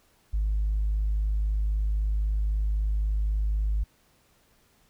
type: tone with tanh clipping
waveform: triangle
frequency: 51.91 Hz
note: G#1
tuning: in tune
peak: -23 dBFS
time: 0.33-3.84 s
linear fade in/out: 10 ms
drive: 5 dB
effects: pink hiss -64 dBFS RMS until 4.89 s